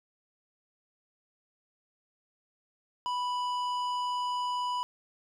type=tone with tanh clipping; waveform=sine; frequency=987.8 Hz; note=B5; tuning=in tune; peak=-31 dBFS; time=3.06-4.83 s; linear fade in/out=0 ms; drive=12 dB; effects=none